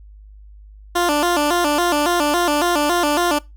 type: tone with vibrato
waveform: 15% pulse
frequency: 320.8 Hz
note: E4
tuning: 47 cents flat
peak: -9 dBFS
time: 0.95-3.39 s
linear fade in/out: 10 ms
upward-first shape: square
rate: 3.6 Hz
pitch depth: 150 cents each way
effects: noise-tail reverb RT60 0.2 s tail -21 dB re dry + added 51 Hz sine -39 dBFS peak until 3.56 s